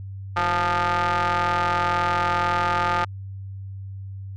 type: ring-modulated tone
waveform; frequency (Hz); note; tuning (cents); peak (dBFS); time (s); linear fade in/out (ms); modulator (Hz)
sawtooth; 171.5; F3; -31; -13; 0.36-3.05; 10; 1050
effects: added 97 Hz sine -32 dBFS peak until 4.36 s + low-pass 4000 Hz 12 dB/octave